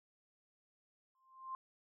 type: tone with exponential growth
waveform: sine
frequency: 1051 Hz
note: C6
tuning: 7 cents sharp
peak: -38 dBFS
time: 1.15-1.55 s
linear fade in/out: 1 ms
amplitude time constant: 86 ms
effects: none